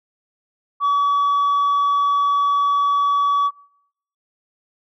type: tone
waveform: sine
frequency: 1139 Hz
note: C#6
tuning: 47 cents sharp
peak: -12 dBFS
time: 0.8-3.51 s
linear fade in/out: 50 ms
effects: noise-tail reverb RT60 0.7 s tail -23 dB re dry + tanh soft clip ceiling -14 dBFS